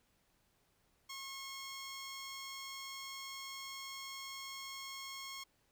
10% pulse tone, 1085 Hz, C#6, 37 cents flat, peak -36 dBFS, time 1.09-5.44 s, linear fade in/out 10 ms, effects pink hiss -75 dBFS RMS until 5.71 s

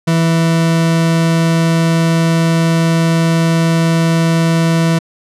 40% pulse tone, 164.81 Hz, E3, in tune, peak -9 dBFS, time 0.07-4.99 s, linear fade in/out 10 ms, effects low-pass 10000 Hz 12 dB/octave

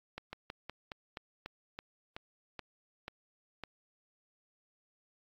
slowing click train, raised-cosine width 0.3 ms, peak -25 dBFS, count 12, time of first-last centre 0.18-3.637 s, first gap 150 ms, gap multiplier 1.14, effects AAC 64 kbps

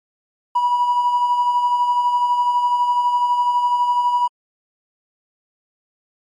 triangle tone with tremolo, 974 Hz, B5, 24 cents flat, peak -9 dBFS, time 0.55-4.28 s, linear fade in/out 10 ms, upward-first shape sine, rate 12 Hz, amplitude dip 55%, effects tanh soft clip ceiling -10 dBFS + MP3 48 kbps

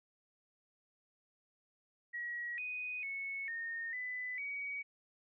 sine tone with pitch steps, 1911 / 2492 / 2204 / 1839 / 2000 / 2259 Hz, A#6 / D#7 / C#7 / A#6 / B6 / C#7, +43 / +2 / -11 / -24 / +21 / +32 cents, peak -38 dBFS, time 2.13-4.83 s, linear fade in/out 20 ms, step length 450 ms, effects none

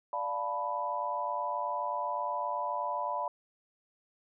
sine chord, B half-diminished seventh, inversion first, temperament equal, 587.3 / 698.5 / 880 / 987.8 Hz, D5 / F5 / A5 / B5, 0 / 0 / 0 / 0 cents, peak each -38 / -39 / -38 / -33 dBFS, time 0.13-3.28 s, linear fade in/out 2 ms, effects none

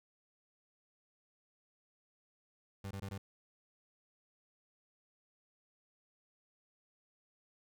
30% pulse tone bursts, 98 Hz, G2, in tune, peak -38 dBFS, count 4, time 2.84-3.18 s, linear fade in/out 5 ms, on 70 ms, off 20 ms, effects none

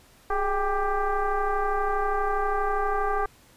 sine tone with frequency modulation, 382.8 Hz, G4, 41 cents flat, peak -22 dBFS, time 0.3-3.26 s, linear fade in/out 5 ms, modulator 399 Hz, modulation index 2.6, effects pink hiss -56 dBFS RMS until 3.56 s + resampled to 32000 Hz

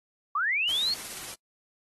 sine linear sweep, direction up, 1094 to 4435 Hz, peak -24 dBFS, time 0.35-0.94 s, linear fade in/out 5 ms
white noise with tremolo, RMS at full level -38 dBFS, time 0.69-1.34 s, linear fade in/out 0 ms, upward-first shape sine, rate 17 Hz, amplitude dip 25%
effects noise-tail reverb RT60 0.1 s tail -22 dB re dry + AAC 32 kbps

